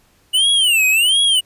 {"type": "tone with vibrato", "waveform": "square", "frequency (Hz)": 2893, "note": "F#7", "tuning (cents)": -40, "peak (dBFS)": -12, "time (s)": [0.33, 1.41], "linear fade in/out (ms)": 20, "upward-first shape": "sine", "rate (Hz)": 1.4, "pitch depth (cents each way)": 240, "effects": ["pink hiss -56 dBFS RMS until 1.45 s", "resampled to 32000 Hz"]}